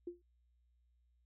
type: tone with exponential decay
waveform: sine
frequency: 349.3 Hz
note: F4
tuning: in tune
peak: -37 dBFS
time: 0.07-0.22 s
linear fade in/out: 5 ms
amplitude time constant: 31 ms
effects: added 60 Hz sine -70 dBFS peak until 1.25 s